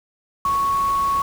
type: tone in noise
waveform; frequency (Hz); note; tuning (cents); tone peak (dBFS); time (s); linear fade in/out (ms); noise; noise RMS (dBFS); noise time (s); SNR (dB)
sine; 1108.7; C#6; 0; -17; 0.45-1.22; 2; pink; -35; 0.45-1.22; +15
effects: none